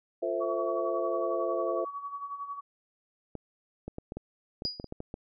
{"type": "chord", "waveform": "sine", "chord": "F major seventh", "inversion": "none", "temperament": "equal with one note detuned", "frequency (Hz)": [349.2, 448.7, 523.3, 659.3], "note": ["F4", "A4", "C5", "E5"], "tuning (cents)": [0, 34, 0, 0], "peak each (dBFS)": [-34, -35, -33, -32], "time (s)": [0.22, 1.85], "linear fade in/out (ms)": 10}
{"type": "tone with tremolo", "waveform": "sine", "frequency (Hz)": 1131, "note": "C#6", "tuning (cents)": 34, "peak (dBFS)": -33, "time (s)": [0.4, 2.61], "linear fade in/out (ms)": 20, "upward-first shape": "sine", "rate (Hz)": 11, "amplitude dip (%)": 65}
{"type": "clicks", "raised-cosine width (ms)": 2, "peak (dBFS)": -24, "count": 12, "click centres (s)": [3.353, 3.88, 3.984, 4.121, 4.17, 4.621, 4.653, 4.799, 4.843, 4.924, 5.004, 5.141]}
{"type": "tone with exponential decay", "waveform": "sine", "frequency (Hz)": 4900, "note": "D#8", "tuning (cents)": -27, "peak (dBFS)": -26, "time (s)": [4.65, 4.87], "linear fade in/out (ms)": 0, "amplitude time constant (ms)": 46}
{"effects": []}